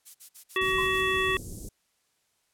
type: noise bursts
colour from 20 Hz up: violet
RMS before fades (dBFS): -41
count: 7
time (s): 0.05-1.023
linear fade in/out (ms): 20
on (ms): 97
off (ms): 49
type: harmonic tone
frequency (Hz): 377.8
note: F#4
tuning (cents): +36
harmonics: 1 / 3 / 5 / 7 / 9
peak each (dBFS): -29 / -30 / -28 / -31 / -33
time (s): 0.56-1.37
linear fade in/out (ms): 2
type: band-stop noise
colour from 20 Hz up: pink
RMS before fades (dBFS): -39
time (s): 0.61-1.69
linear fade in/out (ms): 5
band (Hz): 400 to 6900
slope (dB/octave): 24
type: tone with exponential decay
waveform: sine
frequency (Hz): 1046.5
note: C6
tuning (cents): 0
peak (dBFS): -27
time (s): 0.78-0.97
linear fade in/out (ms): 5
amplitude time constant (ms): 40
effects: white hiss -72 dBFS RMS until 2.53 s + low-pass 11000 Hz 12 dB/octave